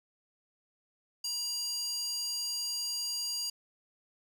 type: tone with high-pass filter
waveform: square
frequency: 955 Hz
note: A#5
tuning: 42 cents sharp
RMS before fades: -35 dBFS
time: 1.24-3.5 s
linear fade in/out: 5 ms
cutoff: 5200 Hz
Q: 4.9
effects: none